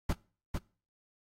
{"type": "noise with echo", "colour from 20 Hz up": "brown", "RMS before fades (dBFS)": -29, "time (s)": [0.09, 0.13], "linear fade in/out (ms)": 5, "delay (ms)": 450, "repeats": 1, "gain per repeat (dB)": -4, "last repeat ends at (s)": 0.58, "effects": ["noise-tail reverb RT60 0.4 s tail -23 dB re dry", "AAC 48 kbps"]}